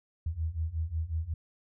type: beating tone pair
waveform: sine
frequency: 77.78 / 83.28 Hz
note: D#2 / E2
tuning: 0 / +18 cents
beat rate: 5.5 Hz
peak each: -34 / -32 dBFS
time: 0.26-1.34 s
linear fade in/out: 5 ms
effects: none